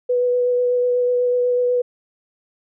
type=tone with vibrato; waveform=sine; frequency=492.8 Hz; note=B4; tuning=4 cents flat; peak=-15 dBFS; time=0.09-1.82 s; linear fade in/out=10 ms; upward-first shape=sine; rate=8.1 Hz; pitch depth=11 cents each way; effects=none